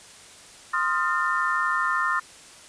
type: chord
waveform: sine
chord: F dominant seventh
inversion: second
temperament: equal with one note detuned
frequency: 1046.5 / 1244.5 / 1396.9 / 1801.1 Hz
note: C6 / Eb6 / F6 / A6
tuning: 0 / 0 / 0 / +40 cents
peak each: -27 dBFS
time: 0.73-2.2 s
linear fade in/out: 10 ms
effects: white hiss -47 dBFS RMS until 2.68 s + resampled to 22050 Hz